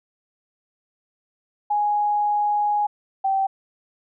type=tone pair in turn; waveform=sine; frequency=830.6 / 776.1 Hz; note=G#5 / G5; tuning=0 / -18 cents; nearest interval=minor second; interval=118 cents; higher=first; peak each=-18 dBFS; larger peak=neither; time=1.7-2.87 / 3.24-3.47 s; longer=first; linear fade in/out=10 ms; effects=none